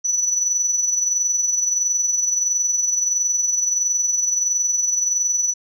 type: tone with amplitude modulation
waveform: sine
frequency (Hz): 5940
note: F#8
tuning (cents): +6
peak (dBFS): -14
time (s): 0.04-5.54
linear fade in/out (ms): 20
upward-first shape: sine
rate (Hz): 21.5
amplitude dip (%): 55
effects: tanh soft clip ceiling -11 dBFS